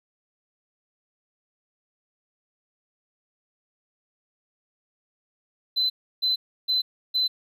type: tone bursts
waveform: triangle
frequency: 4038 Hz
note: B7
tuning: 38 cents sharp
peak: -17 dBFS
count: 4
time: 5.76-7.28 s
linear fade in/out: 20 ms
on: 140 ms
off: 320 ms
effects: tanh soft clip ceiling -18 dBFS